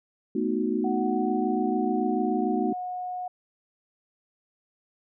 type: chord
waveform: sine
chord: B dominant seventh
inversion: third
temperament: equal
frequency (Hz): 220 / 246.9 / 311.1 / 370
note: A3 / B3 / D#4 / F#4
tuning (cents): 0 / 0 / 0 / 0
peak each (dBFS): -29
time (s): 0.35-2.73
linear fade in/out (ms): 5
type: tone with pitch glide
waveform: sine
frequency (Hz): 743 to 727.3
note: F#5 to F#5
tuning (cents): +7 to -30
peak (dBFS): -30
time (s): 0.84-3.28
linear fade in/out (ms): 5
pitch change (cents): -37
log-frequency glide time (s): 1.43-2.71
effects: none